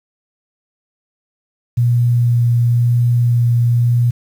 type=tone with vibrato; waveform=sine; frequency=119.8 Hz; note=A#2; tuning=48 cents sharp; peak=-10 dBFS; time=1.77-4.11 s; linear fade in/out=10 ms; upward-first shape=sine; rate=0.98 Hz; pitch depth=10 cents each way; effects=7-bit